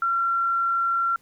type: tone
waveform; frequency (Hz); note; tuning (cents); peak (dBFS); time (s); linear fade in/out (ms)
sine; 1366; F6; -39; -20; 0.02-1.16; 2
effects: pink hiss -61 dBFS RMS until 1.21 s